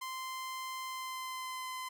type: tone with pitch glide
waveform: sawtooth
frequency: 1040 to 1027.5 Hz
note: C6 to C6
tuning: -11 to -32 cents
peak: -35 dBFS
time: 0.01-1.89 s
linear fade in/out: 10 ms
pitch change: -21 cents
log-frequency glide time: 0.83-1.68 s
effects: none